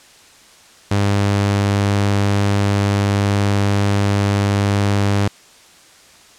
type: tone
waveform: sawtooth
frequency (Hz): 100.7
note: G2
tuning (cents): +47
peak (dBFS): -10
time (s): 0.91-5.28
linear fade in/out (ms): 5
effects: white hiss -46 dBFS RMS until 6.38 s + low-pass 8000 Hz 12 dB/octave